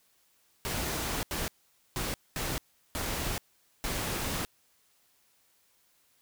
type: noise bursts at uneven times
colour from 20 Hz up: pink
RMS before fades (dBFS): -33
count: 6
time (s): 0.65-1.23 / 1.31-1.48 / 1.96-2.14 / 2.36-2.58 / 2.95-3.38 / 3.84-4.45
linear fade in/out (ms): 0
effects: white hiss -68 dBFS RMS until 6.21 s